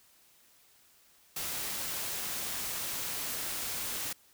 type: noise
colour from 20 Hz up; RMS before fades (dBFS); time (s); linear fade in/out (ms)
white; -36; 1.36-4.13; 5
effects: white hiss -63 dBFS RMS until 4.33 s